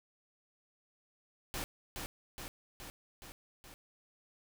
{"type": "noise with echo", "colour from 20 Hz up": "pink", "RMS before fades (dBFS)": -39, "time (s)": [1.54, 1.64], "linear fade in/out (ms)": 0, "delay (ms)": 420, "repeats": 5, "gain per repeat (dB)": -3, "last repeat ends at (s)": 3.74, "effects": []}